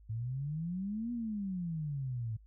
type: exponential two-way sweep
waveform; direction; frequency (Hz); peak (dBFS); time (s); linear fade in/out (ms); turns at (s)
sine; up then down; 107.4 to 243.3 to 107.4; -34; 0.09-2.37; 10; 1.12
effects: added 52 Hz sine -55 dBFS peak until 2.46 s